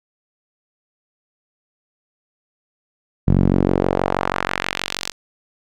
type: tone with band-pass filter sweep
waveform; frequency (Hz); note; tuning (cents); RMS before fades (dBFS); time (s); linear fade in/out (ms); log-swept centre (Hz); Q
sawtooth; 46.25; F#1; 0; -19; 3.27-5.12; 10; 150 to 5500; 1.2
effects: none